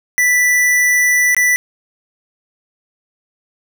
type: tone with dropouts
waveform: square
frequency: 1975.5 Hz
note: B6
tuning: in tune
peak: -11 dBFS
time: 0.18-1.56 s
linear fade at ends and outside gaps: 0 ms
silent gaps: 1.347-1.366 s
effects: none